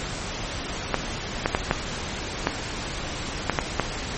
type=clicks; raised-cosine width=0.5 ms; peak=-4 dBFS; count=8; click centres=0.943 / 1.459 / 1.549 / 1.711 / 2.471 / 3.497 / 3.588 / 3.797 s; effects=pink hiss -31 dBFS RMS until 4.17 s + MP3 32 kbps